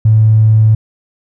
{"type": "tone with tanh clipping", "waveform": "triangle", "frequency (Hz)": 109.4, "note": "A2", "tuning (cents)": -9, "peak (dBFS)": -4, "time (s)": [0.05, 0.75], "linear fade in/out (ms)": 5, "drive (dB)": 2, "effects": []}